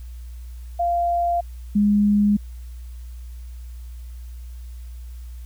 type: tone pair in turn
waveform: sine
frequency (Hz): 693 / 206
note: F5 / G#3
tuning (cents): -14 / -14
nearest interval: octave + major sixth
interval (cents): 2100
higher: first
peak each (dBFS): -18 / -14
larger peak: second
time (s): 0.79-1.41 / 1.75-2.37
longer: neither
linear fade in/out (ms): 10
effects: added 60 Hz sine -33 dBFS peak until 5.45 s + white hiss -56 dBFS RMS until 5.45 s